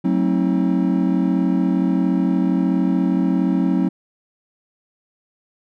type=chord; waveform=triangle; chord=F# diminished seventh; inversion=none; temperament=just; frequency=185 / 222 / 266.4 / 319.7 Hz; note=F#3 / A3 / C4 / Eb4; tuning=0 / +16 / +31 / +47 cents; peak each=-17 / -23 / -18 / -21 dBFS; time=0.04-3.89 s; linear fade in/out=10 ms; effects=none